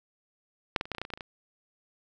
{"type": "clicks", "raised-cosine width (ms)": 0.3, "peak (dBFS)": [-8, -15, -27, -15, -22, -20, -17, -24, -26, -16, -30, -22], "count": 12, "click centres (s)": [0.762, 0.811, 0.855, 0.917, 0.949, 0.983, 1.016, 1.051, 1.103, 1.137, 1.175, 1.208], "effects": []}